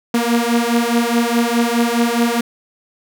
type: beating tone pair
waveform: sawtooth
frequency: 233.1 / 237.9 Hz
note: A#3 / A#3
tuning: 0 / +35 cents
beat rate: 4.8 Hz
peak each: -13 / -13 dBFS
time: 0.14-2.41 s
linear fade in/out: 5 ms
effects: none